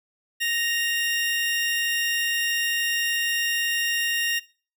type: tone pair together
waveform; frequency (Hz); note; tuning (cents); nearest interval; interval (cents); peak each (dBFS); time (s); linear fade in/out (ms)
35% pulse; 1863.4 / 2794; A#6 / F7; -1 / 0; perfect fifth; 701; -24 / -24; 0.4-4.4; 20
effects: noise-tail reverb RT60 0.4 s tail -21 dB re dry